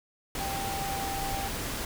sine tone in noise, 786 Hz, G5, 4 cents sharp, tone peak -33 dBFS, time 0.4-1.48 s, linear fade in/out 2 ms, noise pink, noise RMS -34 dBFS, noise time 0.35-1.85 s, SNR -2 dB, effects none

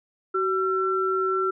sine tone pair together, 377.8 / 1349 Hz, F#4 / E6, +36 / +40 cents, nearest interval octave + minor seventh, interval 2204 cents, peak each -24 dBFS, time 0.34-1.51 s, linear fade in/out 10 ms, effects none

